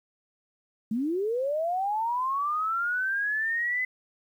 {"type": "linear sweep", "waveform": "sine", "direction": "up", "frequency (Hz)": [207.7, 2033], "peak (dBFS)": -25, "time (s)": [0.91, 3.85], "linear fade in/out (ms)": 5, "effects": ["10-bit"]}